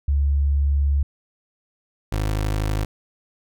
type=tone pair in turn; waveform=sine / 25% pulse; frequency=70.7 / 52.28 Hz; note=C#2 / G#1; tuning=+35 / +12 cents; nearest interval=perfect fourth; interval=523 cents; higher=first; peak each=-16 / -17 dBFS; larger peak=first; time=0.08-1.03 / 2.12-2.85 s; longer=first; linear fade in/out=5 ms; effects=none